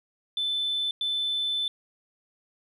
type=tone bursts at uneven times; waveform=sine; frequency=3520 Hz; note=A7; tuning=in tune; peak=-24 dBFS; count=2; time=0.37-0.91 / 1.01-1.68 s; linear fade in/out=2 ms; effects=tanh soft clip ceiling -21 dBFS